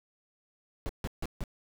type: noise bursts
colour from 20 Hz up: brown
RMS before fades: -33 dBFS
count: 4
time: 0.86-1.438 s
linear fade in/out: 0 ms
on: 32 ms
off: 150 ms
effects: none